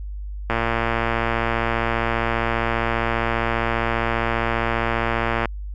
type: click train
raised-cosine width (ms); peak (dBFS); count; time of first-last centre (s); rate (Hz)
0.5; -6; 571; 0.5-5.457; 115
effects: added 50 Hz sine -28 dBFS peak until 5.74 s